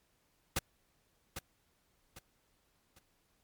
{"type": "noise with echo", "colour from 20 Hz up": "pink", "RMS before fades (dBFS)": -32, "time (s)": [0.56, 0.59], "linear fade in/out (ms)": 5, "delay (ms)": 800, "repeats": 3, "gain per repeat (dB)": -9, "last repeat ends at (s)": 2.99, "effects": ["pink hiss -74 dBFS RMS until 3.43 s", "MP3 96 kbps"]}